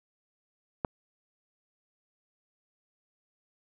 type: click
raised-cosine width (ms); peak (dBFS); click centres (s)
1; -14; 0.848
effects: none